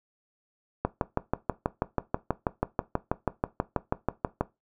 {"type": "click train", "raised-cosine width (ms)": 1, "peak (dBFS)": -10, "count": 23, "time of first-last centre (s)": [0.85, 4.41], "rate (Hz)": 6.18, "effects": ["noise-tail reverb RT60 0.2 s tail -17 dB re dry"]}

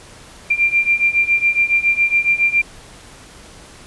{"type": "beating tone pair", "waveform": "sine", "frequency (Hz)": [2373, 2380.2], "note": ["D7", "D7"], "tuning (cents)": [17, 23], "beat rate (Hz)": 7.2, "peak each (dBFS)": [-17, -15], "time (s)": [0.5, 2.62], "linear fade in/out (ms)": 10, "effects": ["pink hiss -41 dBFS RMS until 3.86 s", "resampled to 24000 Hz"]}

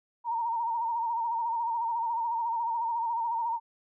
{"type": "tone with vibrato", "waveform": "sine", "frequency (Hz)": 927, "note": "A#5", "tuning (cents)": -10, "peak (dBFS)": -27, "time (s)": [0.24, 3.6], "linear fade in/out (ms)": 50, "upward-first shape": "sine", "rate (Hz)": 14, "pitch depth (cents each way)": 56, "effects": []}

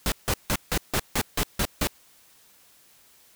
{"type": "noise bursts", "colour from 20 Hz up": "pink", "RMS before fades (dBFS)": -24, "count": 9, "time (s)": [0.06, 1.871], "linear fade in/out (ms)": 0, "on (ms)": 59, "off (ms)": 160, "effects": ["white hiss -57 dBFS RMS until 3.35 s"]}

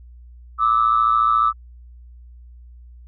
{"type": "tone pair together", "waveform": "sine", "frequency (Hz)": [1182.9, 1297], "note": ["D6", "E6"], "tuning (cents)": [12, -28], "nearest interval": "major second", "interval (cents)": 160, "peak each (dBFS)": -16, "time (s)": [0.58, 1.53], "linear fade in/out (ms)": 50, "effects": ["tanh soft clip ceiling -7 dBFS", "added 60 Hz sine -40 dBFS peak until 3.07 s"]}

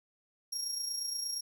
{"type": "tone with amplitude modulation", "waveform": "30% pulse", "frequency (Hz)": 5588, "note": "F8", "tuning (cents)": 0, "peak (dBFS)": -28, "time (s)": [0.52, 1.41], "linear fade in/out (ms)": 10, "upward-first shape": "sine", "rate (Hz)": 28.5, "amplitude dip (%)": 50, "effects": []}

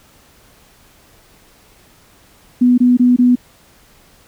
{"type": "tone bursts", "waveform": "sine", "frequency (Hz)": 246.9, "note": "B3", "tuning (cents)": 0, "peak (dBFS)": -7, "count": 4, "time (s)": [2.61, 3.356], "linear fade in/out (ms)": 10, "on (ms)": 170, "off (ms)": 22, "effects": ["pink hiss -49 dBFS RMS until 4.27 s"]}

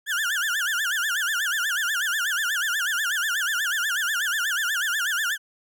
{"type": "tone with vibrato", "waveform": "35% pulse", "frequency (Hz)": 1575, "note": "G6", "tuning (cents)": 8, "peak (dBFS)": -21, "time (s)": [0.06, 5.38], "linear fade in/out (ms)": 50, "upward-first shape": "sine", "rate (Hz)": 8.2, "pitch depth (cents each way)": 220, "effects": []}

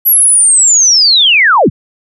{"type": "linear sweep", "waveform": "sine", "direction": "down", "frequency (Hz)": [11840, 63], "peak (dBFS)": -4, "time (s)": [0.05, 1.7], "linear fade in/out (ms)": 20, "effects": []}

